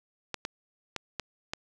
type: clicks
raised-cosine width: 0.2 ms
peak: -15 dBFS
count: 5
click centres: 0.343 / 0.451 / 0.963 / 1.197 / 1.535 s
effects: none